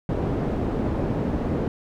white low-pass noise, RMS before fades -25 dBFS, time 0.09-1.68 s, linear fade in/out 2 ms, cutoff 350 Hz, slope 12 dB/octave, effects none

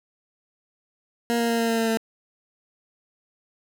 20% pulse tone with pitch steps, 235.1 / 233.3 / 231.6 / 229.9 / 228.1 / 226.4 / 224.7 Hz, A#3 / A#3 / A#3 / A#3 / A#3 / A3 / A3, +15 / +2 / -11 / -24 / -37 / +50 / +37 cents, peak -16 dBFS, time 1.3-1.972 s, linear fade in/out 0 ms, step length 96 ms, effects none

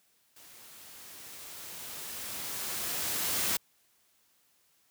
white noise with level ramp, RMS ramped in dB -54 to -29 dBFS, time 0.36-3.57 s, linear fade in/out 5 ms, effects white hiss -69 dBFS RMS until 4.9 s + high-pass 60 Hz 12 dB/octave

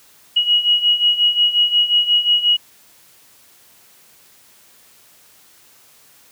sine beating tone pair, 2900 / 2905.6 Hz, F#7 / F#7, -35 / -32 cents, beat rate 5.6 Hz, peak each -18 / -14 dBFS, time 0.36-2.57 s, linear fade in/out 10 ms, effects white hiss -50 dBFS RMS until 6.31 s + high-pass 60 Hz 12 dB/octave

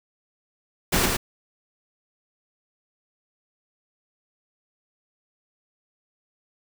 pink noise with echo, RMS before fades -21 dBFS, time 0.92-1.06 s, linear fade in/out 10 ms, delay 110 ms, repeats 1, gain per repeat -3 dB, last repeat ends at 1.17 s, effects none

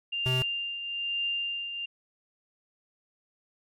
sine tone with tremolo, 2794 Hz, F7, in tune, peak -26 dBFS, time 0.12-1.86 s, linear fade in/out 10 ms, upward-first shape triangle, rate 1.1 Hz, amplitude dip 60%
square tone, 128.4 Hz, C3, 32 cents flat, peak -27 dBFS, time 0.26-0.42 s, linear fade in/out 0 ms
effects MP3 64 kbps

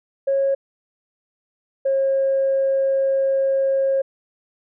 sine tone pair in turn, 547 / 540.7 Hz, C#5 / C#5, -23 / -43 cents, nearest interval unison, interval 20 cents, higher first, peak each -15 dBFS, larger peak neither, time 0.27-0.55 / 1.85-4.02 s, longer second, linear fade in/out 10 ms, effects tanh soft clip ceiling -12 dBFS

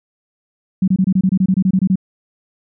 sine tone bursts, 188.2 Hz, F#3, 30 cents sharp, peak -10 dBFS, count 14, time 0.82-1.957 s, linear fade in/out 5 ms, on 58 ms, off 25 ms, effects none

